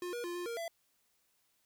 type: tone with pitch steps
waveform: square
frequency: 355.6 / 479.3 / 348.9 / 353 / 466.5 / 671 Hz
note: F4 / A#4 / F4 / F4 / A#4 / E5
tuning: +31 / +48 / -2 / +19 / +1 / +31 cents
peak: -38 dBFS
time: 0.02-0.68 s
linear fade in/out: 2 ms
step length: 110 ms
effects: white hiss -75 dBFS RMS until 1.65 s